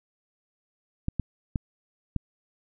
clicks, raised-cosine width 5 ms, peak -14 dBFS, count 4, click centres 1.084 / 1.197 / 1.558 / 2.163 s, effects none

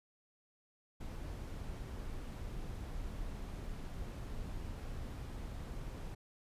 brown noise, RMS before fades -43 dBFS, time 1-6.15 s, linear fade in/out 10 ms, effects resampled to 32000 Hz

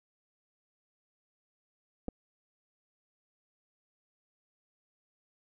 clicks, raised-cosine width 2 ms, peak -23 / -25 dBFS, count 2, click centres 2.083 / 2.087 s, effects none

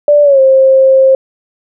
sine tone with pitch glide, 586 to 531.2 Hz, D5 to C5, -4 to +26 cents, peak -3 dBFS, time 0.08-1.15 s, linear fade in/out 2 ms, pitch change -170 cents, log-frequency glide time 0.23-0.4 s, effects none

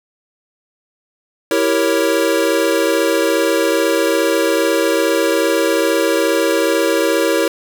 square chord, E diminished seventh, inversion none, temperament equal, 329.6 / 392 / 466.2 / 554.4 Hz, E4 / G4 / Bb4 / Db5, 0 / 0 / 0 / 0 cents, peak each -19 / -21 / -19 / -19 dBFS, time 1.51-7.48 s, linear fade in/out 2 ms, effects none

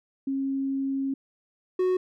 sine / triangle tone pair in turn, 271.2 / 368.3 Hz, C#4 / F#4, -38 / -8 cents, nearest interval perfect fourth, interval 530 cents, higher second, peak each -25 / -19 dBFS, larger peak second, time 0.27-1.14 / 1.79-1.97 s, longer first, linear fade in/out 5 ms, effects none

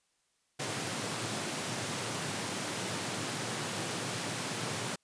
pink high-pass noise, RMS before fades -36 dBFS, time 0.59-4.96 s, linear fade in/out 10 ms, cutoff 100 Hz, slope 96 dB/octave, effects white hiss -75 dBFS RMS until 5.03 s + resampled to 22050 Hz

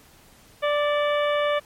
harmonic tone with a mistuned harmonic, 587.3 Hz, D5, in tune, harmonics 1 / 2 / 3 / 4 / 5 / 6, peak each -21 / -27 / -31 / -33 / -35 / -37 dBFS, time 0.62-1.6 s, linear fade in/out 20 ms, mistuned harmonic 4, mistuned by -35 cents, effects pink hiss -53 dBFS RMS until 1.65 s + MP3 64 kbps

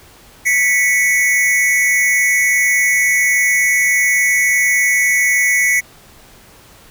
square tone pair together, 1975.5 / 2217 Hz, B6 / C#7, 0 / 0 cents, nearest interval major second, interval 200 cents, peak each -15 dBFS, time 0.45-5.81 s, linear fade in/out 20 ms, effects pink hiss -44 dBFS RMS until 6.9 s

